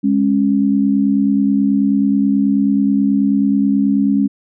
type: tone pair together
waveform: sine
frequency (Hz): 205.7 / 275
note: G#3 / C#4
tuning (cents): -16 / -14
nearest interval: perfect fourth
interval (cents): 502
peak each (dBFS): -14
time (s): 0.03-4.28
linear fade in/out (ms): 20
effects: none